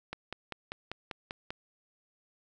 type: click train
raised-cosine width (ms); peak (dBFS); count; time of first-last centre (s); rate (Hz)
0.3; -21; 8; 0.13-1.505; 5.09
effects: none